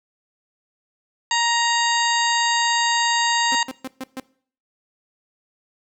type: harmonic tone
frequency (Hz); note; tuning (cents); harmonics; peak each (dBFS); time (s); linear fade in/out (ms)
937; A#5; +9; 1 / 2 / 3 / 4 / 5 / 7 / 8; -21 / -24 / -26 / -27 / -28 / -29 / -30; 1.31-3.63; 2
type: tone bursts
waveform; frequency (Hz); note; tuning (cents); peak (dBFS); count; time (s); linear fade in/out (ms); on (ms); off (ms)
sawtooth; 261.6; C4; 0; -24; 5; 3.52-4.2; 2; 32; 130
effects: noise-tail reverb RT60 0.5 s tail -20 dB re dry